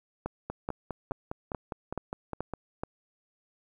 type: two click trains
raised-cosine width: 1 ms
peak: -20 / -18 dBFS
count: 11 / 7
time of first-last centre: 0.5-2.537 / 0.26-2.835 s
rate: 4.91 / 2.33 Hz
effects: 10-bit